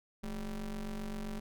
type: ring-modulated tone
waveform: square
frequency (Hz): 96.2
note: G2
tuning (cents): -32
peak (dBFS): -35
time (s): 0.23-1.4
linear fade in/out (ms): 10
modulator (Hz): 120
effects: none

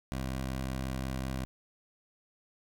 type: tone with vibrato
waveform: 15% pulse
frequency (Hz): 65.41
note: C2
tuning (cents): 0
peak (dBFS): -27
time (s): 0.12-1.45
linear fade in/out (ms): 0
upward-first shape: sine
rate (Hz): 4.5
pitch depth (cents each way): 9
effects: none

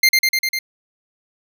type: tone with echo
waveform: 25% pulse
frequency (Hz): 2101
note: C7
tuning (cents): +7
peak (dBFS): -6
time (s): 0.03-0.09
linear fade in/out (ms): 5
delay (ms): 100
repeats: 5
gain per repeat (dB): -2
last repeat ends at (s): 0.59
effects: none

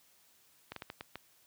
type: slowing click train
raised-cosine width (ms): 0.3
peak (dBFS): -25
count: 6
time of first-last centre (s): 0.72-1.156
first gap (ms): 43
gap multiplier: 1.36
effects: white hiss -66 dBFS RMS until 1.46 s + high-pass 60 Hz 12 dB/octave

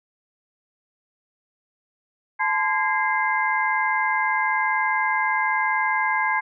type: tone cluster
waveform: sine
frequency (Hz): 865 / 1026 / 1630 / 2086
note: A5 / C6 / G#6 / C7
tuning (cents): -30 / -34 / -33 / -6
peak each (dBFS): -25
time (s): 2.39-6.41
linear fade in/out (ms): 20
effects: none

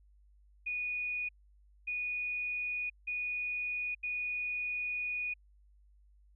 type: tone bursts at uneven times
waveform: sine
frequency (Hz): 2465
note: D#7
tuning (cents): -17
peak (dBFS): -33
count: 4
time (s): 0.66-1.29 / 1.87-2.9 / 3.07-3.95 / 4.03-5.34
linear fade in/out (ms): 10
effects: added 50 Hz sine -60 dBFS peak until 6.35 s

